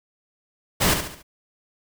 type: noise with echo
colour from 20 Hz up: pink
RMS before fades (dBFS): -19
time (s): 0.8-0.95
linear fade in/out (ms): 20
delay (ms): 70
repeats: 4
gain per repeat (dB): -7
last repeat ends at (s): 1.23
effects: none